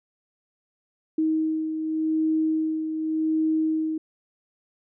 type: beating tone pair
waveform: sine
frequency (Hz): 315.6 / 316.47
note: D#4 / D#4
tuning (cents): +25 / +29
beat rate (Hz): 0.87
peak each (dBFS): -22 / -31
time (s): 1.18-3.98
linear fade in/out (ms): 5
effects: none